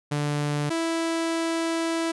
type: tone pair in turn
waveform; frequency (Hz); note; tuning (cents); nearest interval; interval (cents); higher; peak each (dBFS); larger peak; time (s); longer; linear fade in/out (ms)
sawtooth; 146.83 / 329.6; D3 / E4; 0 / 0; octave + major second; 1400; second; -20; neither; 0.11-0.7 / 0.7-2.12; second; 10
effects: resampled to 24000 Hz